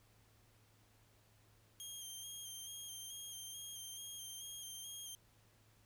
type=tone with vibrato; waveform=15% pulse; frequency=3200 Hz; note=G7; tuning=35 cents sharp; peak=-40 dBFS; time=1.8-5.15 s; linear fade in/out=0 ms; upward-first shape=square; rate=2.3 Hz; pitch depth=24 cents each way; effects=added 107 Hz sine -70 dBFS peak until 5.85 s + pink hiss -71 dBFS RMS until 5.85 s